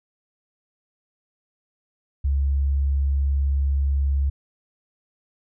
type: tone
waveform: sine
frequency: 69.3 Hz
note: C#2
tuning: in tune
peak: -18 dBFS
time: 2.24-4.3 s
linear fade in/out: 10 ms
effects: none